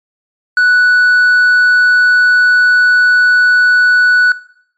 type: tone with tanh clipping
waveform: sine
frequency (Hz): 1480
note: F#6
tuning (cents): 0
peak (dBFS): -7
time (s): 0.57-4.32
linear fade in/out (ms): 2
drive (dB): 4
effects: noise-tail reverb RT60 0.7 s tail -19 dB re dry + MP3 96 kbps